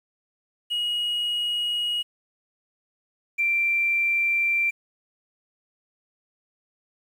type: tone pair in turn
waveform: triangle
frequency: 2894 / 2356 Hz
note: F#7 / D7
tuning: -39 / +5 cents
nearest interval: major third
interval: 356 cents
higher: first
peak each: -21 / -16 dBFS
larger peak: second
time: 0.7-2.03 / 3.38-4.71 s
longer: neither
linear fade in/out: 20 ms
effects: tanh soft clip ceiling -18 dBFS + 9-bit